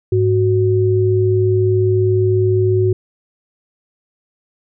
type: tone pair together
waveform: sine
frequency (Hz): 104.37 / 370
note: G#2 / F#4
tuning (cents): +9 / 0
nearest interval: octave + minor seventh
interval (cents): 2191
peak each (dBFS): -14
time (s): 0.12-2.93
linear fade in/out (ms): 5
effects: none